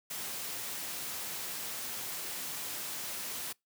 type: noise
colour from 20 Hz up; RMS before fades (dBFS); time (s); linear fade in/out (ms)
white; -39; 0.1-3.53; 10
effects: noise-tail reverb RT60 0.2 s tail -26 dB re dry + high-pass 100 Hz 12 dB/octave